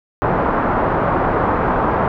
white low-pass noise, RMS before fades -17 dBFS, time 0.22-2.08 s, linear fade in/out 0 ms, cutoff 1200 Hz, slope 24 dB/octave, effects none

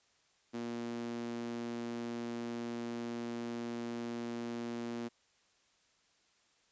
sawtooth tone with high-pass filter, 118 Hz, A#2, 22 cents sharp, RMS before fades -40 dBFS, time 0.53-5.09 s, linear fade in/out 20 ms, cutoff 270 Hz, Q 4, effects white hiss -71 dBFS RMS until 6.71 s + resampled to 16000 Hz

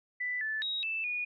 sine tone with pitch steps, 1986 / 1748 / 3799 / 2643 / 2454 Hz, B6 / A6 / A#7 / E7 / D#7, +9 / -12 / +32 / +4 / -25 cents, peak -31 dBFS, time 0.2-1.25 s, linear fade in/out 10 ms, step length 210 ms, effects none

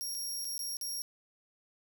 20% pulse tone with dropouts, 5590 Hz, F8, 1 cent sharp, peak -30 dBFS, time 0.01-1.02 s, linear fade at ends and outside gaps 0 ms, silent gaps 0.145-0.149 / 0.446-0.452 / 0.58-0.592 / 0.769-0.812 s, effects 11-bit

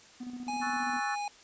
triangle tone with tremolo, 247.2 Hz, B3, 2 cents sharp, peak -34 dBFS, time 0.2-1 s, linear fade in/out 10 ms, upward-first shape square, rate 15 Hz, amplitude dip 50%
square tone with pitch glide, 830.6 to 823.4 Hz, G#5 to G#5, 0 to -15 cents, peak -33 dBFS, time 0.48-1.28 s, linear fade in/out 2 ms, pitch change -15 cents, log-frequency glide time 0.71-0.84 s
sine chord, F# minor seventh, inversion second, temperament equal, 1108.7 / 1318.5 / 1480 / 1760 Hz, C#6 / E6 / F#6 / A6, 0 / 0 / 0 / 0 cents, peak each -38 / -39 / -40 / -36 dBFS, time 0.61-1.16 s, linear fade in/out 20 ms
effects white hiss -55 dBFS RMS until 1.43 s + resampled to 16000 Hz

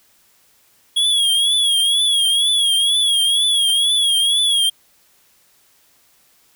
square tone with vibrato, 3322 Hz, G#7, in tune, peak -14 dBFS, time 0.96-4.7 s, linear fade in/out 10 ms, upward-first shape triangle, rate 2.1 Hz, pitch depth 94 cents each way, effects white hiss -56 dBFS RMS until 6.55 s

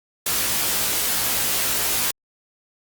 white noise with comb filter, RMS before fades -22 dBFS, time 0.26-2.11 s, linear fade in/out 5 ms, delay 17 ms, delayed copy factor +0.9, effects Opus 48 kbps

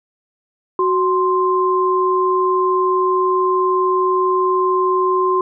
sine tone pair together, 371.1 / 1046.5 Hz, F#4 / C6, +5 / 0 cents, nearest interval octave + tritone, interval 1795 cents, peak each -16 dBFS, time 0.79-5.41 s, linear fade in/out 2 ms, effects none

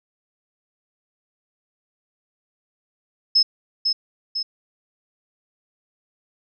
sine tone with echo, 5190 Hz, E8, 28 cents flat, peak -12 dBFS, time 3.35-3.43 s, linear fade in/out 10 ms, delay 500 ms, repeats 2, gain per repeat -5 dB, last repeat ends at 4.43 s, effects none

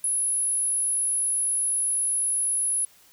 sine tone, 10548 Hz, E9, in tune, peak -22 dBFS, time 0.04-2.85 s, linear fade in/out 2 ms, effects white hiss -56 dBFS RMS until 3.12 s

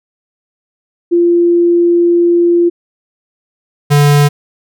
sine / square tone pair in turn, 345.1 / 145.1 Hz, F4 / D3, -21 / -21 cents, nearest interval octave + minor third, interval 1500 cents, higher first, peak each -6 dBFS, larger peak neither, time 1.11-2.7 / 3.9-4.29 s, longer first, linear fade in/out 20 ms, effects none

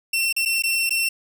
sawtooth tone with dropouts, 2706 Hz, E7, 45 cents sharp, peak -16 dBFS, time 0.13-1.09 s, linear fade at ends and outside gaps 5 ms, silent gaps 0.327-0.364 / 0.452-0.457 / 0.623-0.636 / 0.894-0.906 s, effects none

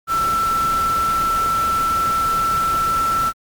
sine tone in noise, 1336 Hz, E6, 23 cents sharp, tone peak -16 dBFS, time 0.07-3.33 s, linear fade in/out 50 ms, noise pink, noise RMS -29 dBFS, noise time 0.07-3.33 s, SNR +10 dB, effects Opus 48 kbps

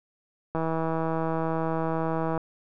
click train, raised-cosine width 1 ms, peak -15 dBFS, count 297, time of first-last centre 0.55-2.377 s, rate 162 Hz, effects none

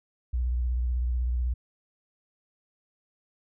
sine tone with vibrato, 61.1 Hz, B1, 18 cents flat, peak -24 dBFS, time 0.33-1.54 s, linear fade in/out 10 ms, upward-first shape sine, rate 16 Hz, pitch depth 74 cents each way, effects none

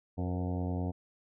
harmonic tone with a mistuned harmonic, 89.8 Hz, F2, 49 cents sharp, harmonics 1 / 2 / 3 / 4 / 5 / 6 / 7 / 8 / 9 / 10, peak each -33 / -37 / -38 / -46 / -45 / -49 / -48 / -46 / -52 / -54 dBFS, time 0.17-0.92 s, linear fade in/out 20 ms, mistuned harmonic 5, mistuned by +53 cents, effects none

